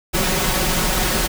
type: noise with comb filter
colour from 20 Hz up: pink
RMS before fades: -19 dBFS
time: 0.13-1.28 s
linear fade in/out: 20 ms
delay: 5.4 ms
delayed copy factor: +0.7
effects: none